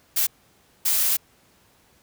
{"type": "noise bursts at uneven times", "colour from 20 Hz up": "blue", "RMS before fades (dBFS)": -21, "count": 2, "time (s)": [[0.16, 0.27], [0.85, 1.17]], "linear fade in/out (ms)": 10, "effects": ["pink hiss -59 dBFS RMS until 2.02 s", "high-pass 60 Hz 12 dB/octave"]}